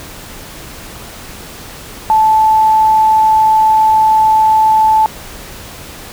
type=tone; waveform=sine; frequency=873 Hz; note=A5; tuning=14 cents flat; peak=-6 dBFS; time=2.1-5.06 s; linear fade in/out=0 ms; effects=pink hiss -31 dBFS RMS until 6.12 s